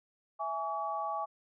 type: chord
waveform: sine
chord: C# minor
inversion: first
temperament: equal with one note detuned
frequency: 659.3 / 830.6 / 1137.3 Hz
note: E5 / G#5 / C#6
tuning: 0 / 0 / +44 cents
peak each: -39 / -36 / -36 dBFS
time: 0.39-1.26 s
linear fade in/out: 20 ms
effects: none